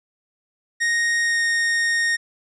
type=tone with pitch glide; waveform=45% pulse; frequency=1864.7 to 1852.9 Hz; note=A#6 to A#6; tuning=0 to -11 cents; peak=-18 dBFS; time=0.8-2.17 s; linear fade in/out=20 ms; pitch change=-11 cents; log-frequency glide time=1.21-1.41 s; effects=resampled to 22050 Hz